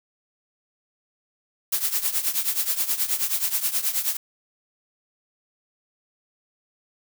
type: noise with tremolo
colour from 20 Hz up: blue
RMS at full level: -21 dBFS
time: 1.72-4.17 s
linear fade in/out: 5 ms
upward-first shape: triangle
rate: 9.4 Hz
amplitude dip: 85%
effects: none